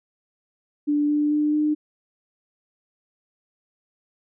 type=tone with pitch steps; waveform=sine; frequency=293.7 / 296.4 / 299.2 / 302 Hz; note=D4 / D4 / D4 / D4; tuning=0 / +16 / +32 / +48 cents; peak=-18 dBFS; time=0.87-1.75 s; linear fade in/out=20 ms; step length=220 ms; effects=none